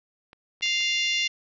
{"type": "clicks", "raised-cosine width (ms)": 0.3, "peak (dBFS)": -31, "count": 4, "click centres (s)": [0.331, 0.61, 0.659, 0.806]}
{"type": "harmonic tone", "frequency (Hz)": 698.5, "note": "F5", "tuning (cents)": 0, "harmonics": [3, 4, 5, 6, 7, 8, 9, 10], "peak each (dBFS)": [-28, -26, -30, -34, -38, -34, -42, -45], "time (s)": [0.62, 1.28], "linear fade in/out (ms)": 10}
{"effects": []}